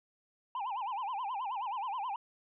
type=tone with vibrato; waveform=triangle; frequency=903 Hz; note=A5; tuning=45 cents sharp; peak=-32 dBFS; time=0.55-2.16 s; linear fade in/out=2 ms; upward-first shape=sine; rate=9.4 Hz; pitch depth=250 cents each way; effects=resampled to 8000 Hz